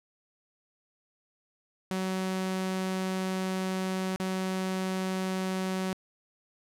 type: tone with dropouts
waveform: sawtooth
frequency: 187.8 Hz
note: F#3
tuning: 26 cents sharp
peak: -25 dBFS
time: 1.91-5.93 s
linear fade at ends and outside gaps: 0 ms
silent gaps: 4.16-4.199 s
effects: low-pass 12000 Hz 12 dB/octave